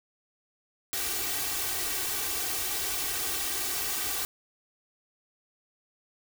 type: noise with comb filter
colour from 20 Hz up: white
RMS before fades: -31 dBFS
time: 0.93-4.25 s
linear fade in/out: 0 ms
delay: 2.6 ms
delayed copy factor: +0.95
effects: none